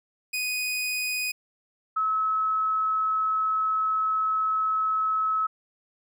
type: tone pair in turn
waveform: sawtooth / sine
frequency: 2489 / 1292.1 Hz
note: D#7 / E6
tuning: 0 / -35 cents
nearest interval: major seventh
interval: 1135 cents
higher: first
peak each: -23 / -22 dBFS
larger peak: second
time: 0.33-1.32 / 1.96-5.47 s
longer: second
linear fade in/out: 10 ms
effects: none